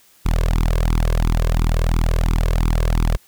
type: tone with flanger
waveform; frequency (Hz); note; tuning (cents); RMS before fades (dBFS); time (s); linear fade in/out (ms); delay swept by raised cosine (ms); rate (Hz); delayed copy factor
sawtooth; 40.53; E1; -29; -17; 0.25-3.17; 10; 0.81 to 1.91; 2.9; +1
effects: white hiss -53 dBFS RMS until 3.27 s